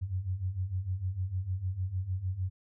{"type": "beating tone pair", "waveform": "sine", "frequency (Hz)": [89.1, 95.7], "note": ["F2", "G2"], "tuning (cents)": [35, -41], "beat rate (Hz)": 6.6, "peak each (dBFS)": [-36, -32], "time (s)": [0.01, 2.5], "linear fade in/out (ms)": 20, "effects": []}